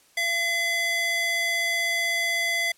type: tone with high-pass filter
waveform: square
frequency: 679 Hz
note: F5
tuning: 49 cents flat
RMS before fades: -25 dBFS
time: 0.17-2.72 s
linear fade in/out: 5 ms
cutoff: 1700 Hz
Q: 1.8
effects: white hiss -59 dBFS RMS until 2.77 s + low-pass 12000 Hz 12 dB/octave